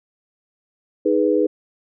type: chord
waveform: sine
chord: G# minor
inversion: second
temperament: equal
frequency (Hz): 311.1 / 415.3 / 493.9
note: D#4 / G#4 / B4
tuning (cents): 0 / 0 / 0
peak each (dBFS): -19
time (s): 1.05-1.47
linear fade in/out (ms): 10
effects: none